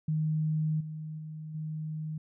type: tone with level steps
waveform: sine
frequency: 155.56 Hz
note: D#3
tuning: in tune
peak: -26 / -36 / -38 / -33 dBFS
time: 0.08-2.18 s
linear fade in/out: 5 ms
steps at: 0.8 / 1.18 / 1.54 s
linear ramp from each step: 10 ms
effects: none